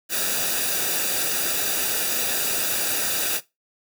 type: noise with comb filter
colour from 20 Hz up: white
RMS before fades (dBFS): -24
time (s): 0.09-3.41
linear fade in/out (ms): 50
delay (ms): 0.94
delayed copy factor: -0.65
effects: noise-tail reverb RT60 0.2 s tail -18 dB re dry